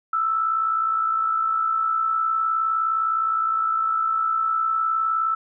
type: tone with amplitude modulation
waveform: sine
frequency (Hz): 1318.5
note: E6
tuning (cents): 0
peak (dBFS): -17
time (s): 0.13-5.35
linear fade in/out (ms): 5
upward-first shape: sine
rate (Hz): 59.6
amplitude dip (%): 50
effects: none